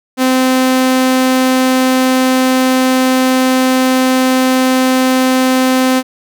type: tone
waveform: sawtooth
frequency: 258.4 Hz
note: C4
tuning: 21 cents flat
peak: -5 dBFS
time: 0.17-6.03 s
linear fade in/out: 50 ms
effects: none